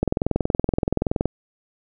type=click train; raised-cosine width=2 ms; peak=-6 dBFS; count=27; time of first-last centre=0.03-1.256 s; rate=21.2 Hz; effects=none